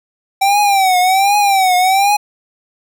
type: tone with vibrato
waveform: square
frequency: 774 Hz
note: G5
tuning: 22 cents flat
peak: -10 dBFS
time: 0.41-2.17 s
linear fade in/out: 10 ms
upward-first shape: triangle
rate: 1.3 Hz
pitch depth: 130 cents each way
effects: none